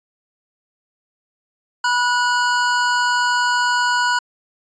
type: tone pair together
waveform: square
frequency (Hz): 979 / 1464.1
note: B5 / F#6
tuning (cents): -15 / -19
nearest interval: perfect fifth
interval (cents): 696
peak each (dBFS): -19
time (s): 1.84-4.19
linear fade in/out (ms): 5
effects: resampled to 16000 Hz